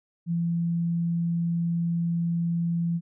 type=tone; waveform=sine; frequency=169.4 Hz; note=E3; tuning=48 cents sharp; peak=-23 dBFS; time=0.26-3.01 s; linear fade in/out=50 ms; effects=none